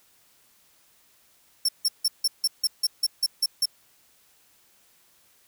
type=tone bursts; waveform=sawtooth; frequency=5420 Hz; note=E8; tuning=47 cents sharp; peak=-17 dBFS; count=11; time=1.65-3.657 s; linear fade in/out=5 ms; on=37 ms; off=160 ms; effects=white hiss -61 dBFS RMS until 5.47 s